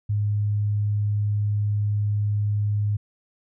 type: tone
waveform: sine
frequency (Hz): 103.83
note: G#2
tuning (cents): 0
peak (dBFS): -20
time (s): 0.09-2.97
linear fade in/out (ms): 10
effects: none